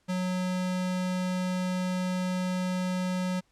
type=tone; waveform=square; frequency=183.2 Hz; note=F#3; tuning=17 cents flat; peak=-28 dBFS; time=0.08-3.41 s; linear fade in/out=20 ms; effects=pink hiss -70 dBFS RMS until 3.51 s + low-pass 9000 Hz 12 dB/octave